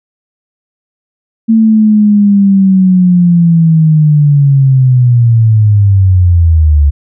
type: linear sweep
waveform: sine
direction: down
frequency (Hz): 225.6 to 70.3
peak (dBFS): -3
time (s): 1.48-6.91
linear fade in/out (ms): 20
effects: none